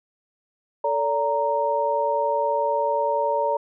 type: tone cluster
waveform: sine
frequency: 443.1 / 574 / 930 Hz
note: A4 / D5 / A#5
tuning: +12 / -40 / -4 cents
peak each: -28 / -23 / -23 dBFS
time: 0.84-3.57 s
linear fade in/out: 5 ms
effects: none